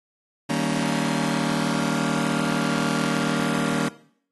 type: chord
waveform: sawtooth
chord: Eb dominant seventh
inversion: none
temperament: just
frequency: 155.56 / 194.45 / 233.3 / 280 Hz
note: Eb3 / G3 / Bb3 / Db4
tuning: 0 / -14 / +2 / +18 cents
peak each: -24 / -25 / -22 / -23 dBFS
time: 0.49-3.89 s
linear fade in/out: 10 ms
effects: noise-tail reverb RT60 0.6 s tail -18 dB re dry + AAC 32 kbps